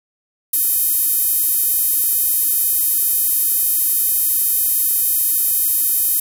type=tone with high-pass filter; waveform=sawtooth; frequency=622.3 Hz; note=D#5; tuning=in tune; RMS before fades=-17 dBFS; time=0.53-6.2 s; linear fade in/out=5 ms; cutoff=12000 Hz; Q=2.1; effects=none